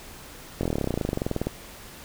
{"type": "slowing click train", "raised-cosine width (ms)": 2, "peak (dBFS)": -12, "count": 25, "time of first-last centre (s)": [0.61, 1.47], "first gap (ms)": 22, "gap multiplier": 1.04, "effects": ["pink hiss -44 dBFS RMS until 2.04 s"]}